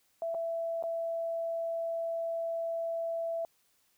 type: tone with dropouts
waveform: sine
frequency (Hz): 665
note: E5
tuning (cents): +15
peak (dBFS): -31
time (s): 0.22-3.45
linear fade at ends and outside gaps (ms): 1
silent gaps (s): 0.344-0.348 / 0.826-0.837
effects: white hiss -71 dBFS RMS until 3.97 s